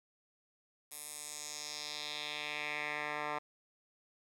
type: tone with band-pass filter sweep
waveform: 10% pulse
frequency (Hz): 149.2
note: D3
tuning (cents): +28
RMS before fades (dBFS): -41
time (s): 0.91-3.39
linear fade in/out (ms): 10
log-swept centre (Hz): 11000 to 1300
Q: 2.2
effects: none